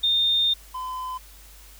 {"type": "tone pair in turn", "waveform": ["sine", "triangle"], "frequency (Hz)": [3640, 1018.5], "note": ["A#7", "C6"], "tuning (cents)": [-42, -47], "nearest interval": "octave + minor seventh", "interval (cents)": 2205, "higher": "first", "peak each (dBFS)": [-18, -27], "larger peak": "first", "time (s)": [[0.03, 0.54], [0.74, 1.18]], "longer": "first", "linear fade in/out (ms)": 10, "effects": ["added 50 Hz sine -47 dBFS peak until 1.79 s", "white hiss -50 dBFS RMS until 1.79 s"]}